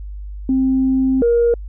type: tone pair in turn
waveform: sine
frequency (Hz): 262.8 / 471.4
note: C4 / A#4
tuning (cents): +8 / +19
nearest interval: minor seventh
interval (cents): 1011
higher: second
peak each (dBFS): -12 / -10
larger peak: second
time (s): 0.49-1.22 / 1.22-1.54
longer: first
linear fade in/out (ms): 2
effects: tanh soft clip ceiling -7 dBFS + added 50 Hz sine -27 dBFS peak until 1.68 s